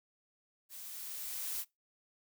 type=noise with level ramp; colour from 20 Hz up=blue; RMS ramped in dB=-48 to -37 dBFS; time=0.69-1.65 s; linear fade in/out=50 ms; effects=noise-tail reverb RT60 0.2 s tail -23 dB re dry